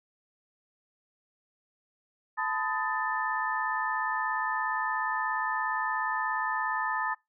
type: tone cluster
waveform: sine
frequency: 875 / 1012 / 1252 / 1770 Hz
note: A5 / B5 / D#6 / A6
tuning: -10 / +42 / +10 / +10 cents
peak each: -33 / -34 / -34 / -32 dBFS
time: 2.37-7.15 s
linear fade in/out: 20 ms
effects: noise-tail reverb RT60 0.2 s tail -24 dB re dry